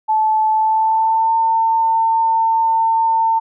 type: tone with pitch glide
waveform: sine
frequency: 870 to 901.2 Hz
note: A5 to A5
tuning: -20 to +41 cents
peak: -12 dBFS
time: 0.08-3.4 s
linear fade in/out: 20 ms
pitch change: +61 cents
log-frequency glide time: 0.5-1.37 s
effects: none